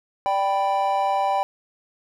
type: chord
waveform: triangle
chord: G major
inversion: second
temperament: equal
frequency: 587.3 / 784 / 987.8 Hz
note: D5 / G5 / B5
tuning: 0 / 0 / 0 cents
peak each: -25 / -19 / -24 dBFS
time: 0.26-1.43 s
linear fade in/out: 0 ms
effects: none